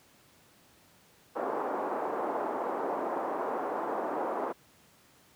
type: band-pass noise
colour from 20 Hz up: white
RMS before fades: -33 dBFS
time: 1.35-4.53 s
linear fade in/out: 20 ms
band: 280 to 1000 Hz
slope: 24 dB/octave
effects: pink hiss -61 dBFS RMS until 5.35 s + high-pass 100 Hz 12 dB/octave